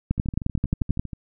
two click trains, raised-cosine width 5 ms, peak -9 / -20 dBFS, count 11 / 13, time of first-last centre 0.11-0.995 / 0.18-1.132 s, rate 11.3 / 12.6 Hz, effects none

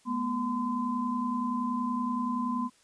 sine tone cluster, 212.9 / 243.5 / 1022 Hz, G#3 / B3 / C6, +43 / -24 / -41 cents, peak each -36 / -30 / -32 dBFS, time 0.05-2.7 s, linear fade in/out 50 ms, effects white hiss -63 dBFS RMS until 2.83 s + resampled to 22050 Hz

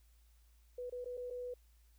sine tone with dropouts, 493.9 Hz, B4, in tune, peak -40 dBFS, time 0.78-1.54 s, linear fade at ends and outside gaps 5 ms, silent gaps 0.898-0.923 / 1.045-1.057 / 1.171-1.175 / 1.302-1.307 s, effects added 57 Hz sine -63 dBFS peak until 1.98 s + white hiss -75 dBFS RMS until 1.98 s

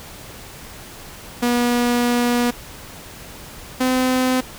sawtooth tone pair in turn, 241.7 / 256.1 Hz, B3 / C4, -37 / -37 cents, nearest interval minor second, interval 100 cents, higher second, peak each -12 dBFS, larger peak neither, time 1.42-2.51 / 3.8-4.41 s, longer first, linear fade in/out 10 ms, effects pink hiss -38 dBFS RMS until 4.58 s

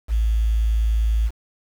sine tone, 55 Hz, A1, in tune, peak -16 dBFS, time 0.08-1.31 s, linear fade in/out 50 ms, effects 7-bit

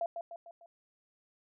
sine tone with echo, 679 Hz, F5, 49 cents flat, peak -30 dBFS, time 0.01-0.06 s, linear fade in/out 2 ms, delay 150 ms, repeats 4, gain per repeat -6 dB, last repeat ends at 0.66 s, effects none

